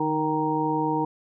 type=harmonic tone with a mistuned harmonic; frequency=155.56 Hz; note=D#3; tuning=in tune; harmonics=1 / 2 / 3 / 5 / 6; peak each=-32 / -26 / -30 / -32 / -26 dBFS; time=0-1.05 s; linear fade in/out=5 ms; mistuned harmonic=1; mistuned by=-38 cents; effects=none